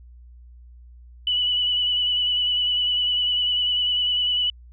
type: tone with vibrato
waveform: sine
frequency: 2960 Hz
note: F#7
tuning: in tune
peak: -19 dBFS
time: 1.27-4.5 s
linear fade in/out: 2 ms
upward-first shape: square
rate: 10 Hz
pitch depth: 18 cents each way
effects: added 60 Hz sine -43 dBFS peak until 4.72 s